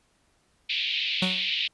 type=band-pass noise; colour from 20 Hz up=white; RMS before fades=-28 dBFS; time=0.69-1.68 s; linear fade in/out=10 ms; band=2300 to 3900 Hz; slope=48 dB/octave
type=tone with exponential decay; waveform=45% pulse; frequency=185 Hz; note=F#3; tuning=in tune; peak=-22 dBFS; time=1.22-1.51 s; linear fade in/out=5 ms; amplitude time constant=61 ms
effects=pink hiss -67 dBFS RMS until 1.73 s + resampled to 24000 Hz